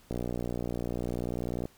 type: click train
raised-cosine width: 2 ms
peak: -20 dBFS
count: 94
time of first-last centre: 0.11-1.655 s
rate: 60.2 Hz
effects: pink hiss -60 dBFS RMS until 1.77 s